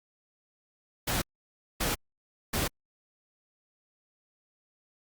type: noise bursts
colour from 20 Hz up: pink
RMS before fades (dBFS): -29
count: 3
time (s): 1.07-2.68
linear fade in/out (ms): 10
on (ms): 150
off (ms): 580
effects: Opus 48 kbps

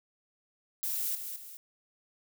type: noise with echo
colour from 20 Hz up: violet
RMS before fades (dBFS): -33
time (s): 0.83-1.15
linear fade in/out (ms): 0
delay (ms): 210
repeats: 2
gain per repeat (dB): -7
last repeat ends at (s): 1.57
effects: none

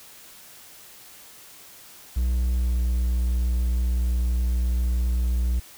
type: tone with pitch glide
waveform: triangle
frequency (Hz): 61.4 to 60.69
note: B1 to B1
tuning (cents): -9 to -30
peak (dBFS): -18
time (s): 2.16-5.6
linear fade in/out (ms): 10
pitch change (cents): -21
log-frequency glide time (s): 2.48-2.77
effects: white hiss -47 dBFS RMS until 5.77 s

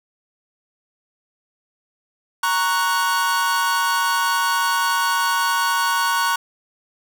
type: chord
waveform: 45% pulse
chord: F# major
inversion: first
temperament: equal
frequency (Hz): 932.3 / 1108.7 / 1480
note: A#5 / C#6 / F#6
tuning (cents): 0 / 0 / 0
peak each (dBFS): -22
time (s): 2.43-6.36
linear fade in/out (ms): 5
effects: none

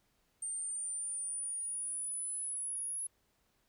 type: linear sweep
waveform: sine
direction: up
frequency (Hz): 8790 to 10548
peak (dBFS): -36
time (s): 0.42-3.07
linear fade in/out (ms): 5
effects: pink hiss -75 dBFS RMS until 3.68 s

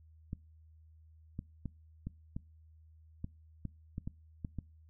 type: clicks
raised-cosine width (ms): 5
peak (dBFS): -26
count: 11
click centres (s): 0.331 / 1.391 / 1.657 / 2.07 / 2.365 / 3.244 / 3.653 / 3.981 / 4.075 / 4.448 / 4.587
effects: noise-tail reverb RT60 0.3 s tail -24 dB re dry + added 79 Hz sine -57 dBFS peak until 4.89 s

